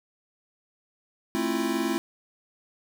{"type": "chord", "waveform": "square", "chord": "F major seventh", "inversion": "first", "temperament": "equal with one note detuned", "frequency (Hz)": [220, 265.7, 329.6, 349.2], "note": ["A3", "C4", "E4", "F4"], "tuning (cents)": [0, 27, 0, 0], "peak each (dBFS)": [-32, -31, -30, -32], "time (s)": [1.35, 1.98], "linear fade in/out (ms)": 0, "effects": []}